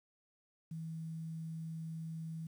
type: tone with quantisation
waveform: sine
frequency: 161.7 Hz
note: E3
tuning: 33 cents flat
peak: -40 dBFS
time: 0.71-2.47 s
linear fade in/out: 5 ms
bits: 11
effects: none